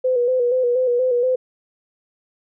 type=tone with vibrato; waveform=sine; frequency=497.5 Hz; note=B4; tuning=13 cents sharp; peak=-15 dBFS; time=0.04-1.36 s; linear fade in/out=10 ms; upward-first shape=square; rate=4.2 Hz; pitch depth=48 cents each way; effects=none